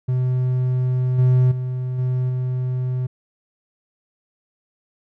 triangle tone with level steps, 127.1 Hz, C3, 50 cents flat, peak -15 / -10 / -20 / -16 / -18 dBFS, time 0.08-3.07 s, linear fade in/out 10 ms, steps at 1.18 / 1.51 / 1.98 / 2.29 s, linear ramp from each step 10 ms, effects none

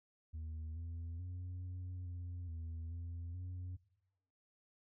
sine tone with pitch steps, 79.4 / 83.7 / 90.1 / 90.7 / 88.3 / 82.1 / 85.3 / 90.4 Hz, D#2 / E2 / F#2 / F#2 / F2 / E2 / F2 / F#2, +36 / +27 / -45 / -34 / +20 / -6 / -40 / -40 cents, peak -39 dBFS, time 0.33-3.77 s, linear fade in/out 20 ms, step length 430 ms, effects noise-tail reverb RT60 0.9 s tail -19 dB re dry + tanh soft clip ceiling -41 dBFS

